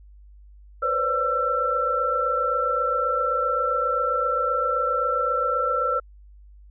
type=tone cluster; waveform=sine; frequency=490.4 / 518 / 574 / 1341 Hz; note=B4 / C5 / D5 / E6; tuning=-12 / -17 / -40 / +29 cents; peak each=-30 / -28 / -30 / -22 dBFS; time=0.82-6 s; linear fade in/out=10 ms; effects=added 50 Hz sine -45 dBFS peak until 6.7 s